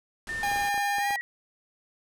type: low-pass noise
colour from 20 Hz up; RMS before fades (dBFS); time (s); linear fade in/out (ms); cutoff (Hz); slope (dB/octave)
pink; -42; 0.27-0.69; 2; 11000; 48
type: tone with pitch glide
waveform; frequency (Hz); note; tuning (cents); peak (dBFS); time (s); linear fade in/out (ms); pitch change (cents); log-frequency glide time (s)
sine; 1800 to 1918.1; A6 to A#6; +39 to +49; -30; 0.29-1.21; 0; +110; 0.98-1.07
type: tone with vibrato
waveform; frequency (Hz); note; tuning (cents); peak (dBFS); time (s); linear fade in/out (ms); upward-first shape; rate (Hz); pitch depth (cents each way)
45% pulse; 810; G#5; -43; -26; 0.43-1.16; 2; sine; 19; 14
type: clicks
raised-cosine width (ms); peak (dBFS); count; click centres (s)
1; -27; 6; 0.516 / 0.559 / 0.743 / 0.778 / 0.984 / 1.107
effects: none